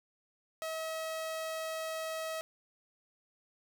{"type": "tone", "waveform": "sawtooth", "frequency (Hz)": 641, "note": "E5", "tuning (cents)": -49, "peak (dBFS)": -32, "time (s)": [0.62, 2.41], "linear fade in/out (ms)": 0, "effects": []}